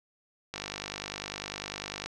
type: click train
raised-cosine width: 0.2 ms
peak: -17 dBFS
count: 77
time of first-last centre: 0.54-2.06 s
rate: 50 Hz
effects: none